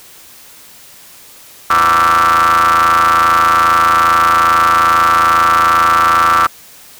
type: ring-modulated tone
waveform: 40% pulse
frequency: 82.41 Hz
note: E2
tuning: in tune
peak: -4 dBFS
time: 1.7-6.47 s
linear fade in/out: 5 ms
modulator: 1250 Hz
effects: white hiss -39 dBFS RMS until 6.99 s